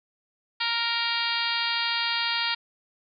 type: harmonic tone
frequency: 466.2 Hz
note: A#4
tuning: in tune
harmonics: 2 / 3 / 4 / 5 / 6 / 7 / 8 / 9 / 10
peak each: -33 / -33 / -33 / -33 / -33 / -33 / -33 / -33 / -33 dBFS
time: 0.6-2.55 s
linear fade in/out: 10 ms
effects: none